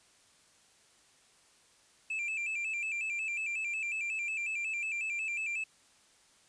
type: tone with vibrato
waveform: triangle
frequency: 2489 Hz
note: D#7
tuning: in tune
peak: -31 dBFS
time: 2.1-5.64 s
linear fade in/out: 5 ms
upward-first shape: square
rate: 5.5 Hz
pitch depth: 82 cents each way
effects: white hiss -64 dBFS RMS until 6.48 s + resampled to 22050 Hz